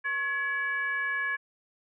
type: tone with frequency modulation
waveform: sine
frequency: 1690 Hz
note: G#6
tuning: 30 cents sharp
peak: -27 dBFS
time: 0.04-1.37 s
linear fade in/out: 20 ms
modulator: 600 Hz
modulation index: 0.65
effects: none